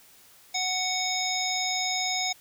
harmonic tone, 742 Hz, F#5, 5 cents sharp, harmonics 1 / 3 / 5 / 7 / 9, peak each -32 / -32 / -32 / -32 / -32 dBFS, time 0.54-2.33 s, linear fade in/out 10 ms, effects white hiss -55 dBFS RMS until 2.4 s

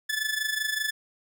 sawtooth tone with amplitude modulation, 1733 Hz, A6, 27 cents flat, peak -20 dBFS, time 0.09-0.91 s, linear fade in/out 10 ms, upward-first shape sine, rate 25.2 Hz, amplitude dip 70%, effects none

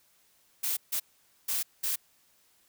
blue noise bursts at uneven times, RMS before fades -30 dBFS, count 4, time 0.63-0.77 / 0.92-1 / 1.48-1.63 / 1.83-1.96 s, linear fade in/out 10 ms, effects white hiss -66 dBFS RMS until 2.68 s

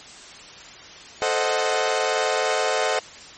sawtooth chord, A diminished seventh, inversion none, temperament equal, 440 / 523.3 / 622.3 / 740 Hz, A4 / C5 / Eb5 / Gb5, 0 / 0 / 0 / 0 cents, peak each -22 dBFS, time 1.22-2.99 s, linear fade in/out 0 ms, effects white hiss -42 dBFS RMS until 3.37 s + MP3 32 kbps

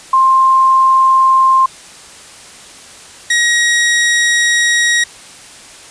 sine / sawtooth tone pair in turn, 1055 / 1894.5 Hz, C6 / A#6, +14 / +27 cents, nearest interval minor seventh, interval 1013 cents, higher second, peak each -6 dBFS, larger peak neither, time 0.13-1.66 / 3.3-5.04 s, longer second, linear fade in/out 5 ms, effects white hiss -36 dBFS RMS until 5.9 s + resampled to 22050 Hz

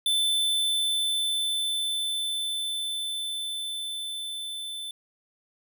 square tone with level ramp, 3526 Hz, A7, 3 cents sharp, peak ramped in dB -22 to -34 dBFS, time 0.06-4.91 s, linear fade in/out 2 ms, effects none

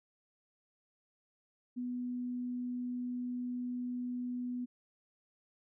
sine tone, 246.9 Hz, B3, in tune, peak -35 dBFS, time 1.76-4.66 s, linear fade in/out 20 ms, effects none

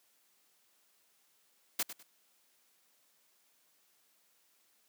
white noise with echo, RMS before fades -32 dBFS, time 1.79-1.83 s, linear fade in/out 5 ms, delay 100 ms, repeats 2, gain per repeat -12 dB, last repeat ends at 2.03 s, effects white hiss -71 dBFS RMS until 4.88 s + high-pass 200 Hz 12 dB/octave

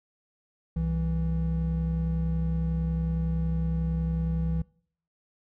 triangle tone pair together, 65 / 164.1 Hz, C2 / E3, -11 / -8 cents, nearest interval octave + major third, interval 1603 cents, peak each -27 / -25 dBFS, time 0.76-4.62 s, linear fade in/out 5 ms, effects noise-tail reverb RT60 0.6 s tail -24 dB re dry

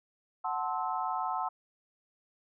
sine chord, F# half-diminished seventh, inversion none, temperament equal with one note detuned, 740 / 880 / 1046.5 / 1299.6 Hz, F#5 / A5 / C6 / E6, 0 / 0 / 0 / -25 cents, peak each -35 / -35 / -36 / -37 dBFS, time 0.44-1.49 s, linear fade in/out 10 ms, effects none

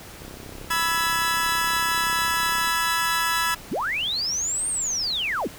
click train, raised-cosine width 2 ms, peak -27 dBFS, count 82, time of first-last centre 0.22-2.675 s, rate 33 Hz
sawtooth chord, E major, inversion second, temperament equal with one note detuned, 987.8 / 1318.5 / 1686.4 Hz, B5 / E6 / G#6, 0 / 0 / +26 cents, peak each -22 dBFS, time 0.7-3.55 s, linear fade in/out 10 ms
sine linear two-way sweep, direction up then down, 116.54 to 8870 to 116.54 Hz, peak -23 dBFS, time 3.71-5.48 s, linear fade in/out 10 ms, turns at 4.68 s
effects pink hiss -42 dBFS RMS until 5.58 s

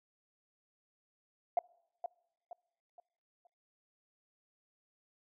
sine tone with echo, 698.5 Hz, F5, in tune, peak -25 dBFS, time 1.57-1.59 s, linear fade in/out 2 ms, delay 470 ms, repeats 4, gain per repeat -9 dB, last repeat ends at 3.47 s, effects noise-tail reverb RT60 0.9 s tail -26 dB re dry + tanh soft clip ceiling -21 dBFS

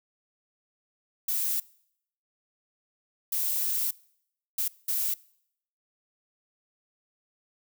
violet noise bursts at uneven times, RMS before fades -28 dBFS, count 4, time 1.28-1.6 / 3.32-3.91 / 4.58-4.68 / 4.88-5.14 s, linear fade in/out 5 ms, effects noise-tail reverb RT60 0.7 s tail -23 dB re dry

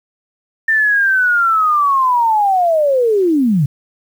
sine linear sweep, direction down, 1800 to 129.2 Hz, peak -10 dBFS, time 0.68-3.66 s, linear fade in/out 5 ms, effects 7-bit

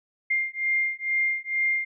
sine beating tone pair, 2109 / 2111.2 Hz, C7 / C7, +13 / +15 cents, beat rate 2.2 Hz, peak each -26 / -26 dBFS, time 0.3-1.85 s, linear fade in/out 10 ms, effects none

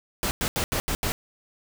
pink noise bursts at uneven times, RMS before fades -26 dBFS, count 6, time 0.23-0.31 / 0.41-0.48 / 0.56-0.64 / 0.72-0.8 / 0.88-0.95 / 1.03-1.12 s, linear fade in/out 0 ms, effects none

